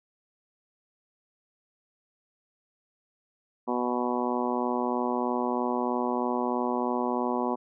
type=harmonic tone; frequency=123.1 Hz; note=B2; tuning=5 cents flat; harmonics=2 / 3 / 4 / 5 / 6 / 7 / 8 / 9; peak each=-30 / -32 / -35 / -36 / -35 / -35 / -33 / -39 dBFS; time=3.67-7.56 s; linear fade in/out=20 ms; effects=none